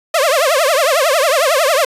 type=tone with vibrato; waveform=sawtooth; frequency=594 Hz; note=D5; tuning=20 cents sharp; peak=-7 dBFS; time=0.14-1.85 s; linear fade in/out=5 ms; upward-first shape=triangle; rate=11 Hz; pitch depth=290 cents each way; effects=resampled to 32000 Hz